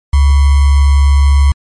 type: tone with sample-and-hold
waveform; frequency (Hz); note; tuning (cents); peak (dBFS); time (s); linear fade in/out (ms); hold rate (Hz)
sine; 70.1; C#2; +20; -4; 0.13-1.52; 5; 1050
effects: MP3 48 kbps